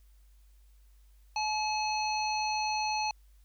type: harmonic tone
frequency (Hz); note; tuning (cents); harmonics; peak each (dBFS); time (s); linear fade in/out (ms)
856; A5; -48; 1 / 3 / 5 / 7; -30 / -36 / -37 / -41; 1.36-3.11; 2
effects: added 50 Hz sine -56 dBFS peak until 3.44 s + white hiss -72 dBFS RMS until 3.44 s